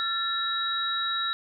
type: tone cluster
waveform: sine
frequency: 1359 / 1757 / 3840 Hz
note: F6 / A6 / B7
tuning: -48 / -3 / -49 cents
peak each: -30 / -34 / -28 dBFS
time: 0-1.33 s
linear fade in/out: 0 ms
effects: none